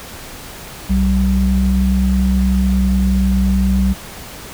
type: tone pair together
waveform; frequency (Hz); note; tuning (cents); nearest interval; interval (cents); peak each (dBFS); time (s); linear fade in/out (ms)
sine; 63.73 / 190.8; C2 / G3; -45 / -47; octave + perfect fifth; 1898; -14; 0.89-3.94; 20
effects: pink hiss -33 dBFS RMS until 4.53 s